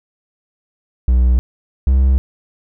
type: tone pair in turn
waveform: triangle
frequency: 61.8 / 65.87 Hz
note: B1 / C2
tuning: +2 / +12 cents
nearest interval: minor second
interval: 110 cents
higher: second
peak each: -7 dBFS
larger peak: neither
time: 1.08-1.39 / 1.87-2.18 s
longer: neither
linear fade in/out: 0 ms
effects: none